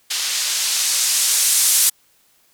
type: noise with low-pass filter sweep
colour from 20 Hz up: violet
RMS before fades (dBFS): -18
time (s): 0.1-1.9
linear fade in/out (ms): 10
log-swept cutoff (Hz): 4300 to 9600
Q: 0.83
effects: white hiss -58 dBFS RMS until 2.53 s